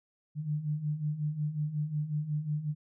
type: beating tone pair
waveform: sine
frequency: 146.83 / 152.33 Hz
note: D3 / D#3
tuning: 0 / -36 cents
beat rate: 5.5 Hz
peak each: -36 / -31 dBFS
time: 0.35-2.75 s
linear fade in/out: 50 ms
effects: none